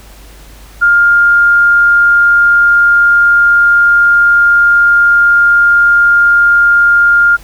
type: tone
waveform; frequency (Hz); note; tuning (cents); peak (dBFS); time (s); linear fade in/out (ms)
sine; 1406; F6; +11; -4; 0.81-7.37; 20
effects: added 50 Hz sine -34 dBFS peak until 7.43 s + pink hiss -39 dBFS RMS until 7.43 s